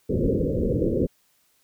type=low-pass noise; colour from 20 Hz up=white; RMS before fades=-23 dBFS; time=0.09-1.07 s; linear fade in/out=10 ms; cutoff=530 Hz; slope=96 dB/octave; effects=white hiss -65 dBFS RMS until 1.63 s